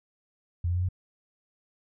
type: tone with pitch steps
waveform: sine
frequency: 86.3 / 88.06 / 89.86 / 91.7 Hz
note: F2 / F2 / F2 / F#2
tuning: -20 / +15 / +50 / -15 cents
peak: -24 dBFS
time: 0.64-0.888 s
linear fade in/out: 5 ms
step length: 62 ms
effects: none